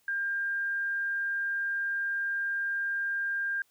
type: tone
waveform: sine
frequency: 1600 Hz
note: G6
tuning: 35 cents sharp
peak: -28 dBFS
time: 0.08-3.62 s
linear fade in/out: 2 ms
effects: white hiss -69 dBFS RMS until 3.7 s